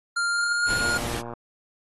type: tone with pitch glide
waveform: square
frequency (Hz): 1396.9 to 1424.6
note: F6 to F6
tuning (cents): 0 to +34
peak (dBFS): -23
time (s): 0.16-0.98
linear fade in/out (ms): 10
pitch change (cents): +34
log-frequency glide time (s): 0.28-0.71
type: noise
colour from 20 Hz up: pink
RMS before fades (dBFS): -32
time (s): 0.66-1.23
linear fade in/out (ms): 50
type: click train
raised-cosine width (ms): 1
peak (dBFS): -22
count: 63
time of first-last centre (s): 0.81-1.335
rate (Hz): 118
effects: AAC 32 kbps